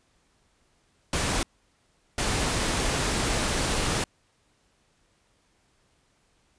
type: noise bursts at uneven times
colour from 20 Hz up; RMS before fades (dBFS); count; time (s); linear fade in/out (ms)
pink; -26; 2; 1.13-1.43 / 2.18-4.04; 2
effects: pink hiss -67 dBFS RMS until 6.58 s + resampled to 22050 Hz